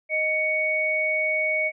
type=tone pair together; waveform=sine; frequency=622.3 / 2230 Hz; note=D#5 / C#7; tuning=0 / +10 cents; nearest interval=octave + minor seventh; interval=2210 cents; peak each=-27 / -22 dBFS; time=0.09-1.72 s; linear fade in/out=50 ms; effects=none